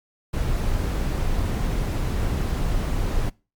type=noise; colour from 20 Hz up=brown; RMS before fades=-23 dBFS; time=0.33-3.3 s; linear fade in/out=10 ms; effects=noise-tail reverb RT60 0.3 s tail -23 dB re dry + MP3 96 kbps